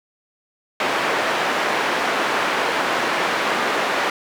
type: band-pass noise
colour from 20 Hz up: white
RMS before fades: -21 dBFS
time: 0.8-4.1 s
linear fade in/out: 2 ms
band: 300 to 1700 Hz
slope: 12 dB/octave
effects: none